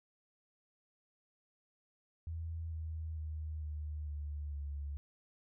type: tone with pitch steps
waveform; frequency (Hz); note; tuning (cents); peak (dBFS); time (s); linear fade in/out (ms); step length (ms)
sine; 82 / 79.8 / 77.67 / 75.59 / 73.56 / 71.59; E2 / D#2 / D#2 / D#2 / D2 / D2; -9 / +44 / -2 / -49 / +3 / -44; -38; 2.27-4.97; 0; 450
effects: none